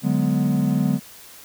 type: chord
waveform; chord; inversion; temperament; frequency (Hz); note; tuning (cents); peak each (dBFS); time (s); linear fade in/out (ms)
triangle; G# half-diminished seventh; second; equal; 146.83 / 185 / 207.7 / 246.9; D3 / F#3 / G#3 / B3; 0 / 0 / 0 / 0; -21; 0.02-1; 50
effects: white hiss -44 dBFS RMS until 1.44 s